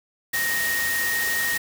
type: tone in noise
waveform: sine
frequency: 1864.7 Hz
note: A#6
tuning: in tune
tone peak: -23 dBFS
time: 0.33-1.58 s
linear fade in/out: 10 ms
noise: white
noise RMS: -28 dBFS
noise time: 0.33-1.58 s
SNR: +2 dB
effects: none